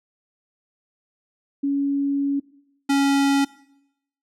sine / square tone pair in turn, 280.1 / 278 Hz, C#4 / C#4, +18 / +5 cents, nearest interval unison, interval 13 cents, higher first, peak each -19 / -17 dBFS, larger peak second, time 1.63-2.4 / 2.89-3.45 s, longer first, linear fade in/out 10 ms, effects noise-tail reverb RT60 0.8 s tail -21 dB re dry + low-pass 10000 Hz 12 dB/octave

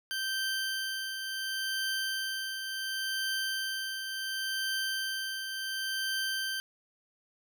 20% pulse tone with tremolo, 1560 Hz, G6, 9 cents flat, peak -25 dBFS, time 0.11-6.6 s, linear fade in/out 0 ms, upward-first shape triangle, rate 0.7 Hz, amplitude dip 50%, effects none

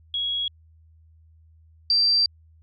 sine tone pair in turn, 3322 / 4698 Hz, G#7 / D8, 0 / 0 cents, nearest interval tritone, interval 600 cents, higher second, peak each -23 / -16 dBFS, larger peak second, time 0.14-0.48 / 1.9-2.26 s, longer second, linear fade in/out 2 ms, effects added 80 Hz sine -51 dBFS peak until 2.62 s + MP3 64 kbps

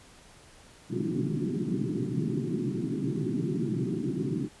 pink band-pass noise, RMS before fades -30 dBFS, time 0.89-4.49 s, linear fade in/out 50 ms, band 120 to 390 Hz, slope 96 dB/octave, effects pink hiss -54 dBFS RMS until 4.6 s + resampled to 24000 Hz

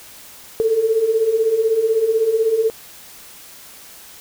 sine beating tone pair, 432.6 / 448.6 Hz, A4 / A4, -29 / +34 cents, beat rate 16 Hz, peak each -21 / -15 dBFS, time 0.6-2.7 s, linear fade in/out 0 ms, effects white hiss -41 dBFS RMS until 4.2 s

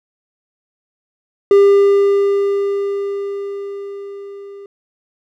triangle tone with level ramp, 399.7 Hz, G4, 34 cents sharp, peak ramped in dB -3 to -30 dBFS, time 1.51-4.66 s, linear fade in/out 2 ms, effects none

